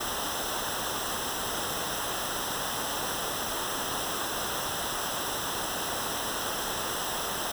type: noise with comb filter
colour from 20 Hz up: pink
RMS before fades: -32 dBFS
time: 0-7.52 s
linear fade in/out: 10 ms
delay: 0.44 ms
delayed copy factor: -0.8
effects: none